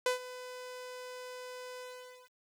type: tone with ADSR envelope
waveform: sawtooth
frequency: 502 Hz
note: B4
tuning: 28 cents sharp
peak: -22 dBFS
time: 0.06-2.33 s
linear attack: 3 ms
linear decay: 120 ms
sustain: -17 dB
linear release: 520 ms
effects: low-pass 11000 Hz 12 dB/octave + 10-bit